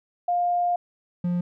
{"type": "tone pair in turn", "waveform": ["sine", "triangle"], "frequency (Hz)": [705, 176.25], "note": ["F5", "F3"], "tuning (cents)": [16, 16], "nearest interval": "2 octaves", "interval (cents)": 2400, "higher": "first", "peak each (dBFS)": -20, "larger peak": "neither", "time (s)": [[0.28, 0.76], [1.24, 1.41]], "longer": "first", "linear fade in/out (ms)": 5, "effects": []}